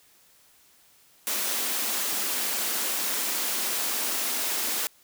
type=high-pass noise; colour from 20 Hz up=white; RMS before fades=-28 dBFS; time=1.27-4.87 s; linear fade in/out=0 ms; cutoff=200 Hz; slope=96 dB/octave; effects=white hiss -59 dBFS RMS until 5.03 s